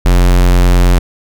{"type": "tone", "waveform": "square", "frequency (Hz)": 44.63, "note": "F1", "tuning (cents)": 38, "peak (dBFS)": -6, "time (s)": [0.05, 0.99], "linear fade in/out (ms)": 10, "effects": []}